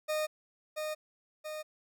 40% pulse tone with echo, 615 Hz, D#5, 20 cents flat, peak -29 dBFS, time 0.08-0.27 s, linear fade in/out 20 ms, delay 680 ms, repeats 2, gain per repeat -4 dB, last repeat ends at 1.63 s, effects none

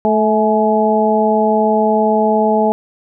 harmonic tone with a mistuned harmonic, 217.3 Hz, A3, 21 cents flat, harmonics 1 / 2 / 3 / 4, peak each -16 / -16 / -16 / -16 dBFS, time 0.05-2.72 s, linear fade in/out 0 ms, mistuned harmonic 4, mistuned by -48 cents, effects none

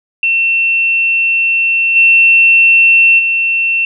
sine tone with level steps, 2700 Hz, E7, 41 cents sharp, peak -9 / -4 / -10 dBFS, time 0.23-3.85 s, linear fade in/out 2 ms, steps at 1.95 / 3.18 s, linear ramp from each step 20 ms, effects none

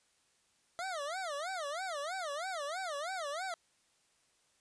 25% pulse tone with vibrato, 659.3 Hz, E5, in tune, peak -33 dBFS, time 0.79-3.54 s, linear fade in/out 0 ms, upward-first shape sine, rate 3.1 Hz, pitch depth 270 cents each way, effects white hiss -72 dBFS RMS until 4.6 s + resampled to 22050 Hz

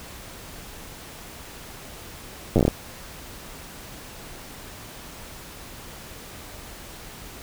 slowing click train, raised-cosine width 2 ms, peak -5 dBFS, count 8, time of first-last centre 2.56-2.68 s, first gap 9 ms, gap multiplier 1.21, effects pink hiss -41 dBFS RMS until 7.42 s

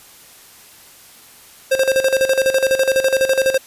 square tone with tremolo, 530 Hz, C5, 22 cents sharp, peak -12 dBFS, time 1.71-3.58 s, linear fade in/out 10 ms, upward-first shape square, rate 12 Hz, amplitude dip 70%, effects white hiss -44 dBFS RMS until 3.66 s + resampled to 32000 Hz

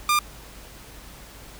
sawtooth tone, 1200 Hz, D6, 37 cents sharp, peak -14 dBFS, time 0.09-0.19 s, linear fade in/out 2 ms, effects added 50 Hz sine -46 dBFS peak until 1.59 s + pink hiss -45 dBFS RMS until 1.59 s

